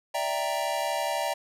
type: chord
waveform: square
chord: E half-diminished seventh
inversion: third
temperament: equal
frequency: 587.3 / 659.3 / 784 / 932.3 Hz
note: D5 / E5 / G5 / Bb5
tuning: 0 / 0 / 0 / 0 cents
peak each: -33 dBFS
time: 0.14-1.34 s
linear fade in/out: 10 ms
effects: resampled to 32000 Hz